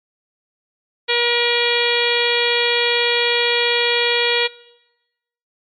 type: harmonic tone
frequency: 477.4 Hz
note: A#4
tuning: 41 cents sharp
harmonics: 1 / 2 / 3 / 4 / 5 / 6 / 7 / 8 / 9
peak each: -21 / -26 / -27 / -23 / -22 / -26 / -22 / -26 / -27 dBFS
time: 1.08-4.48 s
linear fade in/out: 20 ms
effects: noise-tail reverb RT60 1.0 s tail -22 dB re dry + MP3 48 kbps

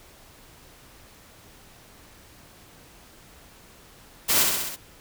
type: noise with echo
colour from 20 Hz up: white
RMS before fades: -21 dBFS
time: 4.28-4.44 s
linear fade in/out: 20 ms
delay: 65 ms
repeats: 5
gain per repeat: -3 dB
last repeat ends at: 4.765 s
effects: pink hiss -51 dBFS RMS until 5 s

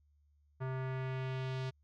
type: tone with low-pass filter sweep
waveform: square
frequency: 130.81 Hz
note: C3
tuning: in tune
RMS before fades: -38 dBFS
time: 0.6-1.71 s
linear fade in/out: 20 ms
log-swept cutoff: 1400 to 4400 Hz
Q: 1.4
effects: added 73 Hz sine -67 dBFS peak until 1.83 s

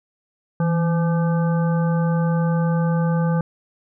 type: harmonic tone with a mistuned harmonic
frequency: 170.3 Hz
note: F3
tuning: 43 cents flat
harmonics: 1 / 3 / 5 / 7 / 9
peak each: -17 / -27 / -31 / -34 / -36 dBFS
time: 0.6-3.41 s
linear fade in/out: 2 ms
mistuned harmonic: 1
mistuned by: -66 cents
effects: none

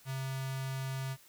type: tone with notch filter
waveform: square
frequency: 133.2 Hz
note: C3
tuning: 31 cents sharp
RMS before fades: -37 dBFS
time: 0.05-1.17 s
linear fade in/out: 50 ms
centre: 330 Hz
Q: 0.55
effects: white hiss -60 dBFS RMS until 1.28 s

